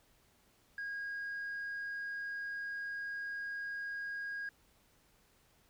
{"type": "tone", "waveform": "sine", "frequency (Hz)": 1635, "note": "G#6", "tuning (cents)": -28, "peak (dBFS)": -36, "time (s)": [0.78, 4.49], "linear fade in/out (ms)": 2, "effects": ["tanh soft clip ceiling -36 dBFS", "pink hiss -69 dBFS RMS until 5.69 s"]}